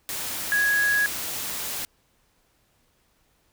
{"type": "tone in noise", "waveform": "sine", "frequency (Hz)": 1664, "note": "G#6", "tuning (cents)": 3, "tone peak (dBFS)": -19, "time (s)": [0.52, 1.06], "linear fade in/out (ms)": 0, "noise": "white", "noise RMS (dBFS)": -31, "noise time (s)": [0.09, 1.85], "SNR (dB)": 9, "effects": ["pink hiss -66 dBFS RMS until 3.52 s"]}